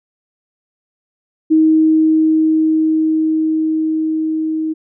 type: tone with level ramp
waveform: sine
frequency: 315.7 Hz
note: D#4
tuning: 25 cents sharp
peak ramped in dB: -7 to -16 dBFS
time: 1.5-4.74 s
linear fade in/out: 20 ms
effects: none